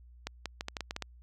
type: clicks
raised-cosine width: 0.2 ms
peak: -18 dBFS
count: 9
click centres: 0.27 / 0.457 / 0.609 / 0.684 / 0.768 / 0.807 / 0.909 / 0.964 / 1.023 s
effects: added 60 Hz sine -52 dBFS peak until 1.22 s